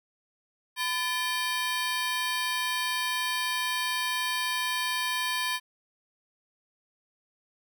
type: ring-modulated tone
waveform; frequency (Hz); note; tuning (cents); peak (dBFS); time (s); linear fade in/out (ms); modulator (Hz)
20% pulse; 1377; F6; -25; -19; 0.76-5.6; 50; 368
effects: none